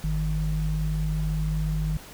sine tone pair together, 50.09 / 155.56 Hz, G1 / D#3, +38 / 0 cents, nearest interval octave + minor sixth, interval 1962 cents, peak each -26 / -26 dBFS, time 0.04-1.97 s, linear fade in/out 0 ms, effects pink hiss -45 dBFS RMS until 2.13 s

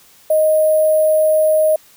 sine tone with sample-and-hold, 622.3 Hz, D#5, in tune, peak -10 dBFS, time 0.3-1.76 s, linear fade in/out 5 ms, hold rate 11025 Hz, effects white hiss -48 dBFS RMS until 1.96 s

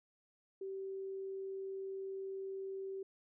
sine tone, 386.3 Hz, G4, 25 cents flat, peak -40 dBFS, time 0.61-3.03 s, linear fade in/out 5 ms, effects none

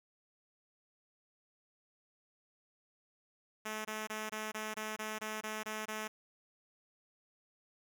5% pulse tone bursts, 216.1 Hz, A3, 31 cents flat, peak -27 dBFS, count 11, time 3.65-6.08 s, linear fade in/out 10 ms, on 200 ms, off 23 ms, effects none

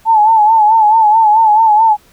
sine tone with vibrato, 871 Hz, A5, 18 cents flat, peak -5 dBFS, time 0.05-1.97 s, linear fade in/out 50 ms, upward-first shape sine, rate 4.6 Hz, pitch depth 73 cents each way, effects pink hiss -48 dBFS RMS until 2.12 s

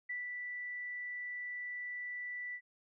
sine tone with ADSR envelope, 1970 Hz, B6, 5 cents flat, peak -36 dBFS, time 0.09-2.61 s, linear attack 11 ms, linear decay 160 ms, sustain -3 dB, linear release 66 ms, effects none

